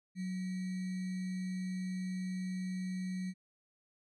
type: tone with sample-and-hold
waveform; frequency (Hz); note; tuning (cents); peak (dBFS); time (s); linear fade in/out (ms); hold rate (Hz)
sine; 185; F#3; 0; -35; 0.15-3.34; 50; 2100
effects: resampled to 22050 Hz